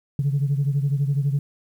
sine beating tone pair, 138.59 / 150.59 Hz, C#3 / D3, 0 / +44 cents, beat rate 12 Hz, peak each -19 / -24 dBFS, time 0.19-1.39 s, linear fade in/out 2 ms, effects tanh soft clip ceiling -14 dBFS + 9-bit

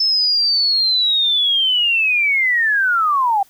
sine linear sweep, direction down, 5274 to 765 Hz, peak -13 dBFS, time 0-3.43 s, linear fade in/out 5 ms, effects white hiss -52 dBFS RMS until 3.49 s

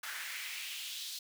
pink noise with high-pass filter sweep, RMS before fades -42 dBFS, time 0.03-1.19 s, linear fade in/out 5 ms, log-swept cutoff 1500 to 4200 Hz, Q 2.7, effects none

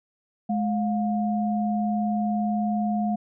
sine tone pair together, 211.3 / 710.3 Hz, G#3 / F5, +30 / +29 cents, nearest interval octave + major sixth, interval 2099 cents, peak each -23 / -28 dBFS, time 0.49-3.16 s, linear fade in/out 10 ms, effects none

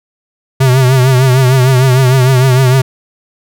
square tone with vibrato, 129.6 Hz, C3, 16 cents flat, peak -6 dBFS, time 0.6-2.82 s, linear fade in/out 10 ms, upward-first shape triangle, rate 6.6 Hz, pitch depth 84 cents each way, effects none

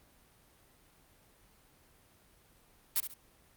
blue noise with echo, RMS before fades -29 dBFS, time 2.96-3 s, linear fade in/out 0 ms, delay 69 ms, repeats 2, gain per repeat -10 dB, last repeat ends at 3.138 s, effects pink hiss -64 dBFS RMS until 3.56 s + Opus 32 kbps

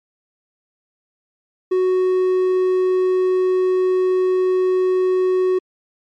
triangle tone, 370 Hz, F#4, in tune, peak -12 dBFS, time 1.71-5.59 s, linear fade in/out 10 ms, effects MP3 48 kbps

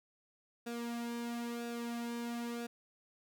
sawtooth tone with flanger, 236.1 Hz, A#3, 22 cents sharp, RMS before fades -40 dBFS, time 0.66-2.67 s, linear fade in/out 10 ms, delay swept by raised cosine 0.95 to 2.75 ms, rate 1 Hz, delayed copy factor -0.65, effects none

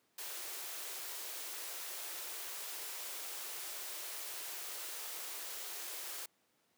white high-pass noise, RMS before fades -44 dBFS, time 0.18-6.26 s, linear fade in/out 5 ms, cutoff 320 Hz, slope 96 dB/octave, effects pink hiss -75 dBFS RMS until 6.77 s + high-pass 200 Hz 12 dB/octave

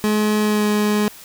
30% pulse tone with pitch glide, 212.1 to 209.5 Hz, G#3 to G#3, +37 to +15 cents, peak -13 dBFS, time 0.04-1.08 s, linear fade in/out 0 ms, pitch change -22 cents, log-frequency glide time 0.42-0.67 s, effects white hiss -41 dBFS RMS until 1.24 s

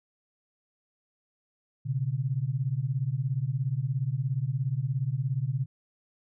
sine beating tone pair, 123.47 / 140.47 Hz, B2 / C#3, 0 / +23 cents, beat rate 17 Hz, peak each -29 dBFS, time 1.85-5.66 s, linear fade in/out 20 ms, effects none

